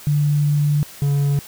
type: tone pair in turn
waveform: sine / triangle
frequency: 146.83 / 141.83 Hz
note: D3 / C#3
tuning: 0 / +40 cents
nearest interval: minor second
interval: 60 cents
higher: first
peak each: -14 / -13 dBFS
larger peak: second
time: 0.07-0.83 / 1.02-1.39 s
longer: first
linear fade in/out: 0 ms
effects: white hiss -40 dBFS RMS until 1.47 s